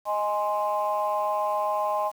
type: chord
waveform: sine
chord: Ab major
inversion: second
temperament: equal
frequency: 622.3 / 830.6 / 1046.5 Hz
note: Eb5 / Ab5 / C6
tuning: 0 / 0 / 0 cents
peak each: -27 dBFS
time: 0.05-2.12 s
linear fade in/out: 50 ms
effects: tanh soft clip ceiling -16 dBFS + 8-bit